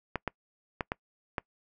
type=clicks; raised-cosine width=0.5 ms; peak=-15 dBFS; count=5; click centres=0.157 / 0.277 / 0.808 / 0.919 / 1.382 s; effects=noise-tail reverb RT60 0.1 s tail -25 dB re dry